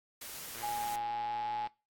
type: noise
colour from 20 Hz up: white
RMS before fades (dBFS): -44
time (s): 0.21-0.96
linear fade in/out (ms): 5
type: click train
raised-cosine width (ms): 0.3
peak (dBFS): -30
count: 130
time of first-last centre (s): 0.55-1.672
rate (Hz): 115
type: tone with pitch glide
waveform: sine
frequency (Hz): 829 to 842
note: G#5 to G#5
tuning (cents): -3 to +24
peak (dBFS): -33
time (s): 0.62-1.68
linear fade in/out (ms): 20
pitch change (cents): +27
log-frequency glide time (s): 1.03-1.49
effects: noise-tail reverb RT60 0.3 s tail -21 dB re dry + AAC 64 kbps

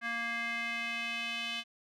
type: tone with band-pass filter sweep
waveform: square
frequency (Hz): 233.1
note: A#3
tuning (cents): 0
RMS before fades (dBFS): -36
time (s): 0.01-1.64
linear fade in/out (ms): 50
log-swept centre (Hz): 1800 to 3000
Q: 3.5
effects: none

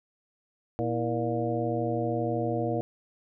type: harmonic tone with a mistuned harmonic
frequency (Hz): 118.2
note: A#2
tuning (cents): +24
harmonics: 1 / 2 / 3 / 4 / 5 / 6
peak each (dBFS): -32 / -35 / -32 / -32 / -34 / -34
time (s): 0.79-2.81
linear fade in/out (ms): 0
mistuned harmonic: 3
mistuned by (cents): -130
effects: none

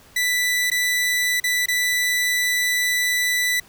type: tone with dropouts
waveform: sawtooth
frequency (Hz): 1979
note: B6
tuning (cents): +3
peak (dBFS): -15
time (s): 0.16-3.6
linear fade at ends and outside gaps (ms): 5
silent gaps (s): 0.702-0.715 / 1.401-1.439 / 1.659-1.683
effects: pink hiss -50 dBFS RMS until 3.68 s

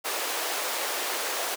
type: high-pass noise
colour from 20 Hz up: pink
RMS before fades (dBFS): -30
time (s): 0.04-1.56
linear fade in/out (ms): 20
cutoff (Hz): 430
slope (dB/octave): 24
effects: none

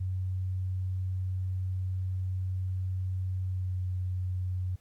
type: tone with pitch glide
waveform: sine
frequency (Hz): 93 to 91.77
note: F#2 to F#2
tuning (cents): +9 to -14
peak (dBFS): -29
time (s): 0-4.76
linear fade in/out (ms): 10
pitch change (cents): -23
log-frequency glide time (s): 3.45-3.82
effects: pink hiss -69 dBFS RMS until 4.8 s + AAC 64 kbps

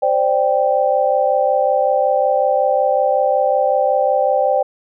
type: chord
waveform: sine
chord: C suspended second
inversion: none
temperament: just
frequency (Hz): 523.3 / 588.7 / 784.9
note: C5 / D5 / G5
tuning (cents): 0 / +4 / +2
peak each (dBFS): -17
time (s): 0.02-4.63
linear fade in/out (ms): 10
effects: none

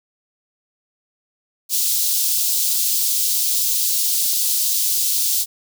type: high-pass noise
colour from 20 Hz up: white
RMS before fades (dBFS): -19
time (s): 1.69-5.46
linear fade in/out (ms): 50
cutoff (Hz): 3800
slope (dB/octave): 24
effects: none

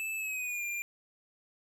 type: tone with pitch glide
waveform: square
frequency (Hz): 2626 to 2394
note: E7 to D7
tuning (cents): -7 to +33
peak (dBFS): -34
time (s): 0-0.82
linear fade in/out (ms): 0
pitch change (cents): -160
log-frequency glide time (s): 0.16-0.64
effects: none

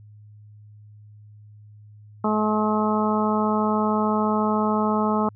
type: harmonic tone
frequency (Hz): 213.8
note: A3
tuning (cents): -49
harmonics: 1 / 2 / 3 / 4 / 5 / 6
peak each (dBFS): -22 / -27 / -29 / -27 / -28 / -29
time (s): 2.24-5.29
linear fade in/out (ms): 5
effects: added 105 Hz sine -44 dBFS peak until 5.35 s

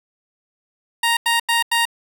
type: tone bursts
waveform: 15% pulse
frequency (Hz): 932.3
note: A#5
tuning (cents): 0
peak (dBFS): -9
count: 4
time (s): 1.03-1.854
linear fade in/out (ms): 5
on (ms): 140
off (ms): 88
effects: none

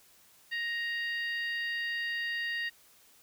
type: harmonic tone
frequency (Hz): 935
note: A#5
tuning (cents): +5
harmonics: 2 / 3 / 4 / 5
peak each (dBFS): -32 / -40 / -46 / -46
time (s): 0.51-2.7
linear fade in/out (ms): 20
effects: white hiss -61 dBFS RMS until 3.22 s

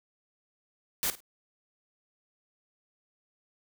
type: noise with echo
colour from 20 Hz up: white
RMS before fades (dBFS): -29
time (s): 1.03-1.1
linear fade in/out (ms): 0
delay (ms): 52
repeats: 2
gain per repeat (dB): -14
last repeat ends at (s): 1.204
effects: none

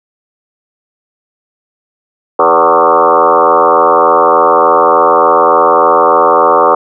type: tone with frequency modulation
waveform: sine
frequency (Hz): 830.6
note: G#5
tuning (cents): 0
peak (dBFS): -4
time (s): 2.39-6.75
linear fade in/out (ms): 5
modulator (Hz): 83.4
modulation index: 5.1
effects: none

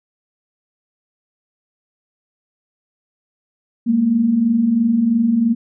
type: tone pair together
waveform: sine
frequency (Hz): 209.3 / 232.3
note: G#3 / A#3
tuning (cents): +14 / -6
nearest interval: major second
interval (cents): 180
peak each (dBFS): -21 / -13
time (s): 3.86-5.55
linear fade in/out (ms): 20
effects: none

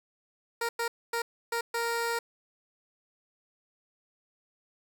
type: tone bursts at uneven times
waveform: 15% pulse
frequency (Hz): 466.2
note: A#4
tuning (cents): 0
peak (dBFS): -22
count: 5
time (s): 0.61-0.69 / 0.79-0.88 / 1.13-1.22 / 1.52-1.61 / 1.74-2.19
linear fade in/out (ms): 5
effects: 9-bit

